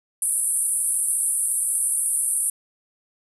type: band-pass noise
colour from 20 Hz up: pink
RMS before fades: -23 dBFS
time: 0.22-2.5 s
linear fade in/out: 2 ms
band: 8800 to 11000 Hz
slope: 96 dB/octave
effects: none